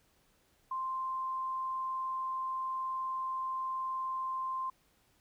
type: tone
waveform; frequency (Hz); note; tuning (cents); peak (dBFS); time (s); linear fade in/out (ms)
sine; 1046.5; C6; 0; -33; 0.71-4.7; 5
effects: pink hiss -70 dBFS RMS until 5.2 s